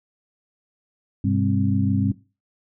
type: tone cluster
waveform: sine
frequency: 100.6 / 127.4 / 199.5 / 264.4 Hz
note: G2 / C3 / G3 / C4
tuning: +45 / -46 / +31 / +18 cents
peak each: -22 / -27 / -23 / -24 dBFS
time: 1.24-2.12 s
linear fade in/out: 5 ms
effects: noise-tail reverb RT60 0.3 s tail -18 dB re dry